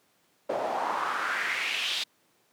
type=noise with band-pass filter sweep; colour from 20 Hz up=pink; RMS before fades=-30 dBFS; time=0.49-2.04 s; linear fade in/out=10 ms; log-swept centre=570 to 3800 Hz; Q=3.3; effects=pink hiss -67 dBFS RMS until 2.52 s + high-pass 200 Hz 12 dB/octave